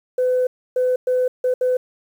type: tone bursts at uneven times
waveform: sine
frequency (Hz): 505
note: B4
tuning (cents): +39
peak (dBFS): -14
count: 5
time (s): 0.18-0.47 / 0.76-0.96 / 1.07-1.28 / 1.44-1.54 / 1.61-1.77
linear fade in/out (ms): 5
effects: tanh soft clip ceiling -12 dBFS + 8-bit